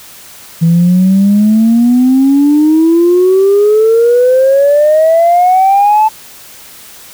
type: exponential sweep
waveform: sine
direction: up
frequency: 163.6 to 880 Hz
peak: -3 dBFS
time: 0.61-6.09 s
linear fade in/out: 20 ms
effects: tanh soft clip ceiling -1 dBFS + white hiss -34 dBFS RMS until 7.13 s